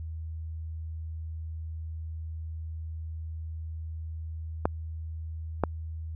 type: clicks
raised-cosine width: 1 ms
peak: -9 dBFS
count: 2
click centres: 4.655 / 5.637 s
effects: added 80 Hz sine -34 dBFS peak until 6.15 s